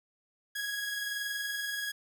sawtooth tone pair together, 1640.2 / 1661.2 Hz, G#6 / G#6, -22 / 0 cents, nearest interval unison, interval 22 cents, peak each -39 / -30 dBFS, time 0.55-1.92 s, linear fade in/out 10 ms, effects 11-bit

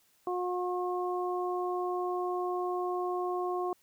harmonic tone, 360 Hz, F#4, 47 cents flat, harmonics 1 / 2 / 3, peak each -32 / -35 / -37 dBFS, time 0.27-3.73 s, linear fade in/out 2 ms, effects white hiss -68 dBFS RMS until 3.82 s

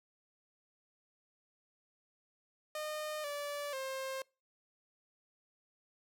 sawtooth tone with pitch steps, 611 / 579 / 531 Hz, D#5 / D5 / C5, -32 / -25 / +25 cents, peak -34 dBFS, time 2.75-4.22 s, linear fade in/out 2 ms, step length 490 ms, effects noise-tail reverb RT60 0.3 s tail -26 dB re dry

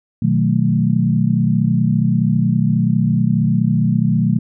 sine chord, B dominant seventh, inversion none, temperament equal, 123.47 / 155.56 / 185 / 220 Hz, B2 / D#3 / F#3 / A3, 0 / 0 / 0 / 0 cents, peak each -18 dBFS, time 0.22-4.39 s, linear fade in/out 5 ms, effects none

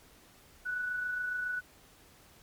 sine tone with amplitude modulation, 1480 Hz, F#6, in tune, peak -30 dBFS, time 0.65-1.61 s, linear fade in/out 20 ms, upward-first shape sine, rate 27.2 Hz, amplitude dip 35%, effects pink hiss -59 dBFS RMS until 2.42 s + MP3 96 kbps

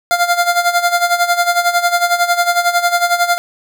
25% pulse tone with tremolo, 698.5 Hz, F5, in tune, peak -5 dBFS, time 0.11-3.38 s, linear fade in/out 0 ms, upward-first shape sine, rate 11 Hz, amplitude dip 75%, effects none

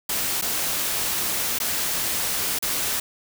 white noise with dropouts, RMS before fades -25 dBFS, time 0.09-3 s, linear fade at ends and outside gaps 5 ms, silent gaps 0.414-0.421 / 1.588-1.6 / 2.589-2.624 s, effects none

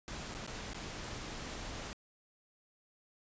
pink noise with dropouts, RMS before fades -43 dBFS, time 0.08-1.93 s, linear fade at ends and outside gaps 0 ms, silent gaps 0.341-0.349 / 0.465-0.476 / 0.734-0.745 s, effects resampled to 16000 Hz

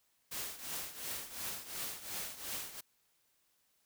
white noise with tremolo, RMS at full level -39 dBFS, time 0.31-2.81 s, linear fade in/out 10 ms, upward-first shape triangle, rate 2.8 Hz, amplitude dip 80%, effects white hiss -75 dBFS RMS until 3.85 s

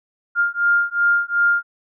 sine beating tone pair, 1403 / 1405.7 Hz, F6 / F6, +8 / +11 cents, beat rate 2.7 Hz, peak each -18 dBFS, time 0.35-1.63 s, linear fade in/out 50 ms, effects none

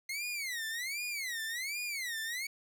sawtooth tone with vibrato, 2083 Hz, C7, 8 cents flat, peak -32 dBFS, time 0.09-2.47 s, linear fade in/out 5 ms, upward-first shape sine, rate 1.3 Hz, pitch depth 280 cents each way, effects none

